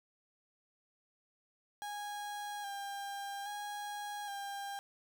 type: tone with vibrato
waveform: 35% pulse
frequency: 812 Hz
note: G#5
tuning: 39 cents flat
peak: -38 dBFS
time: 1.82-4.79 s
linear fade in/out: 0 ms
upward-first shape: square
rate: 0.61 Hz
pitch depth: 27 cents each way
effects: none